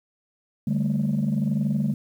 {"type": "chord", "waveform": "sine", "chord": "D suspended fourth", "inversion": "none", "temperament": "equal with one note detuned", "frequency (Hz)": [146.83, 198.85, 220], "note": ["D3", "G3", "A3"], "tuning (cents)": [0, 25, 0], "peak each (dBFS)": -24, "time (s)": [0.67, 1.94], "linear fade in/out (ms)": 5, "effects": ["tanh soft clip ceiling -16 dBFS", "9-bit"]}